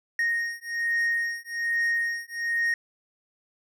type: beating tone pair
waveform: triangle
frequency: 1861 / 1862.2 Hz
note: A#6 / A#6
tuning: -3 / -2 cents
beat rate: 1.2 Hz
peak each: -26 dBFS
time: 0.19-2.74 s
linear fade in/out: 2 ms
effects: none